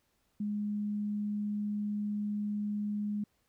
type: tone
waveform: sine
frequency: 207.7 Hz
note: G#3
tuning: in tune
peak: -31 dBFS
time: 0.4-3.24 s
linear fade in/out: 5 ms
effects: pink hiss -75 dBFS RMS until 3.48 s